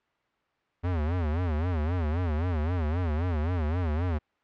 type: tone with vibrato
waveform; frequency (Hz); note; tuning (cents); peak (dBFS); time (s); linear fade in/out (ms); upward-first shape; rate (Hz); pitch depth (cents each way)
square; 82.41; E2; 0; -26; 0.83-4.19; 20; sine; 3.8; 180
effects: white hiss -71 dBFS RMS until 4.43 s + low-pass 2000 Hz 12 dB/octave